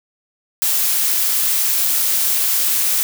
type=noise; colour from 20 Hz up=blue; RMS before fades=-17 dBFS; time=0.62-3.03 s; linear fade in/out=0 ms; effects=none